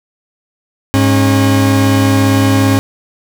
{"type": "tone pair together", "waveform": "40% pulse", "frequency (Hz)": [102.94, 271.2], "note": ["G#2", "C#4"], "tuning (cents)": [-15, -38], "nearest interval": "octave + perfect fourth", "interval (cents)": 1677, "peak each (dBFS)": -10, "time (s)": [0.94, 2.79], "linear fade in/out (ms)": 0, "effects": []}